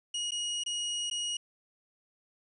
sawtooth tone with dropouts, 2890 Hz, F#7, 41 cents flat, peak -28 dBFS, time 0.14-1.37 s, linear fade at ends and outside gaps 5 ms, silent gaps 0.309-0.318 / 0.637-0.661 / 1.1-1.111 s, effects resampled to 22050 Hz

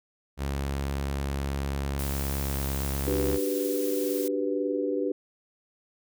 sawtooth tone with pitch glide, 69.3 to 68.58 Hz, C#2 to C#2, 0 to -18 cents, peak -24 dBFS, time 0.37-3.39 s, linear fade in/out 50 ms, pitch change -18 cents, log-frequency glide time 2.44-2.54 s
blue noise, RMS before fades -37 dBFS, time 1.99-4.28 s, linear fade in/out 2 ms
sine chord, G major seventh, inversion second, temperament equal, 293.7 / 370 / 392 / 493.9 Hz, D4 / F#4 / G4 / B4, 0 / 0 / 0 / 0 cents, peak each -30 / -35 / -30 / -30 dBFS, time 3.07-5.12 s, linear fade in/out 5 ms
effects none

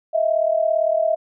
sine tone pair together, 634.3 / 672 Hz, D#5 / E5, +33 / +33 cents, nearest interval minor second, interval 100 cents, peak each -18 / -20 dBFS, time 0.13-1.16 s, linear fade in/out 20 ms, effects none

